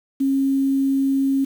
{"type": "tone with quantisation", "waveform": "sine", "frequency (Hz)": 271.6, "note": "C#4", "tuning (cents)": -35, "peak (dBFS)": -16, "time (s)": [0.2, 1.45], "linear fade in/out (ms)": 10, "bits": 7, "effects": []}